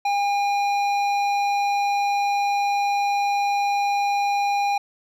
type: tone with hard clipping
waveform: sine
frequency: 808 Hz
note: G#5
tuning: 48 cents flat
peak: -21 dBFS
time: 0.05-4.78 s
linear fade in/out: 5 ms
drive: 11 dB
effects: none